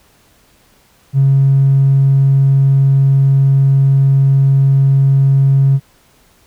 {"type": "tone with tanh clipping", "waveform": "triangle", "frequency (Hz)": 136.7, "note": "C#3", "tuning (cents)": -24, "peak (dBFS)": -6, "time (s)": [1.13, 5.8], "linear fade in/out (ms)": 50, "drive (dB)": 1, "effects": ["pink hiss -51 dBFS RMS until 6.46 s"]}